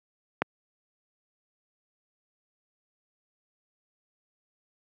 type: click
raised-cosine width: 0.5 ms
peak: -8 dBFS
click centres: 0.42 s
effects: high-pass 150 Hz 12 dB/octave